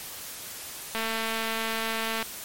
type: click train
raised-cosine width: 0.3 ms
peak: -14 dBFS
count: 287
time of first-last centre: 0.95-2.227 s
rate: 224 Hz
effects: white hiss -39 dBFS RMS until 2.44 s + MP3 64 kbps